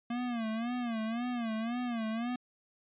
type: tone with vibrato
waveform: square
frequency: 233.1 Hz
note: A#3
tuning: in tune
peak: -33 dBFS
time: 0.1-2.36 s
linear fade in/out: 5 ms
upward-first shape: sine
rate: 1.9 Hz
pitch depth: 110 cents each way
effects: resampled to 8000 Hz